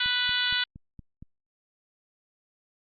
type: harmonic tone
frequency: 493.9 Hz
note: B4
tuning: in tune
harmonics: 2 / 3 / 4 / 5 / 6 / 7 / 8 / 9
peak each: -41 / -29 / -34 / -37 / -30 / -29 / -32 / -39 dBFS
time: 0-0.64 s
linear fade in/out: 5 ms
type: click train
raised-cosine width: 5 ms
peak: -31 dBFS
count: 6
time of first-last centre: 0.06-1.226 s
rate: 4.29 Hz
effects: Opus 32 kbps